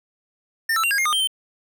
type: tone with pitch steps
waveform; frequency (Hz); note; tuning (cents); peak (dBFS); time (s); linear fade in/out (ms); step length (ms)
square; 1807 / 1321 / 2764 / 1629 / 2128 / 1221 / 3150 / 3099; A6 / E6 / F7 / G#6 / C7 / D#6 / G7 / G7; +46 / +3 / -19 / -34 / +29 / -33 / +8 / -21; -19; 0.69-1.274; 5; 73
effects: none